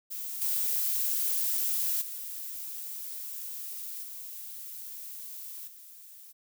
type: noise with level steps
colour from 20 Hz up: violet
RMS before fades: -37 / -29 / -39 / -42 / -50 dBFS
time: 0.1-6.33 s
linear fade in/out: 20 ms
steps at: 0.41 / 2.01 / 4.03 / 5.67 s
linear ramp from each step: 10 ms
effects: none